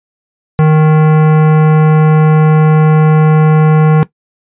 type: tone with hard clipping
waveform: sine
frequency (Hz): 155.3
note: D#3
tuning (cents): -3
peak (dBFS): -6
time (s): 0.59-4.03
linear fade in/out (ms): 0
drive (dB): 17
effects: noise-tail reverb RT60 0.1 s tail -17 dB re dry + resampled to 8000 Hz